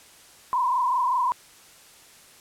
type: tone with frequency modulation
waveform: sine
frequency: 1001 Hz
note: B5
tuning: 23 cents sharp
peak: -20 dBFS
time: 0.53-1.32 s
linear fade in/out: 0 ms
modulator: 25.2 Hz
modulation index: 2.1
effects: white hiss -51 dBFS RMS until 2.4 s + low-pass 11000 Hz 12 dB/octave